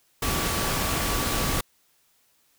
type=tone in noise; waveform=sine; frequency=1147 Hz; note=D6; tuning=41 cents flat; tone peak=-35 dBFS; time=0.22-1.61 s; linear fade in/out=5 ms; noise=pink; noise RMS=-26 dBFS; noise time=0.22-1.61 s; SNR=-12 dB; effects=white hiss -65 dBFS RMS until 2.58 s